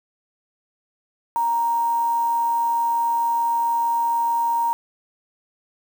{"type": "tone with quantisation", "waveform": "sine", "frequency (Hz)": 932.3, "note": "A#5", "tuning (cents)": 0, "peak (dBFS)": -18, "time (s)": [1.36, 4.73], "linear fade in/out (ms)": 0, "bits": 6, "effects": []}